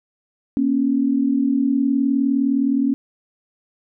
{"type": "tone pair together", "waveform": "sine", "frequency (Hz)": [237.9, 277.4], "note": ["A#3", "C#4"], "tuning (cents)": [35, 1], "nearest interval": "minor third", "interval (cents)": 266, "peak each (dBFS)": [-20, -17], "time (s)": [0.57, 2.94], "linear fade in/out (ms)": 0, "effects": []}